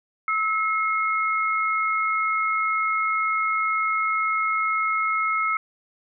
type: tone pair together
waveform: sine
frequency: 1299 / 2159 Hz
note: E6 / C#7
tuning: -26 / -46 cents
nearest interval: major sixth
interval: 880 cents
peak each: -22 / -25 dBFS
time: 0.28-5.57 s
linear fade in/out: 2 ms
effects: none